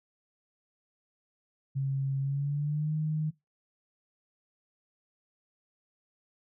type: tone with pitch glide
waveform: sine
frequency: 136.2 to 154.66 Hz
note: C#3 to D#3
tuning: -30 to -10 cents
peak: -27 dBFS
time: 1.75-3.31 s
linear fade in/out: 20 ms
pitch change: +220 cents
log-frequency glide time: 2.2-2.94 s
effects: noise-tail reverb RT60 0.2 s tail -21 dB re dry